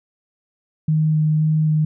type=tone with vibrato; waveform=sine; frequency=155 Hz; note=D#3; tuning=6 cents flat; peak=-14 dBFS; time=0.88-1.85 s; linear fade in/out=5 ms; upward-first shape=square; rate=1.9 Hz; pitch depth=8 cents each way; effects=none